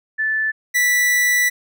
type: tone pair in turn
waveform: sine / 45% pulse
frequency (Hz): 1751 / 1965.4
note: A6 / B6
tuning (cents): -9 / -9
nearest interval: major second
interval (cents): 200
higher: second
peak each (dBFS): -17 / -14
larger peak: second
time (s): 0.18-0.52 / 0.74-1.5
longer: second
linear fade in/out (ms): 20
effects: none